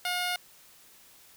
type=tone; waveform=10% pulse; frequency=717 Hz; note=F5; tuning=45 cents sharp; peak=-20 dBFS; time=0.05-0.36 s; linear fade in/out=2 ms; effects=white hiss -56 dBFS RMS until 1.36 s